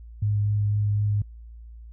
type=tone with vibrato; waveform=sine; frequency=103.83 Hz; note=G#2; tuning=in tune; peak=-20 dBFS; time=0.22-1.22 s; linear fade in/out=5 ms; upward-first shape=sine; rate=4 Hz; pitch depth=9 cents each way; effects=added 57 Hz sine -40 dBFS peak until 1.92 s